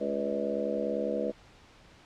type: harmonic tone with a mistuned harmonic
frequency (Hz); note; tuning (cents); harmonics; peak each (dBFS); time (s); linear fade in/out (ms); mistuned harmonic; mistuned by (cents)
70.2; C#2; +22; 3 / 4 / 5 / 6 / 7 / 8 / 9; -36 / -38 / -38 / -41 / -32 / -37 / -36; 0-1.32; 20; 8; +38
effects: pink hiss -56 dBFS RMS until 2.05 s + low-pass 5000 Hz 12 dB/octave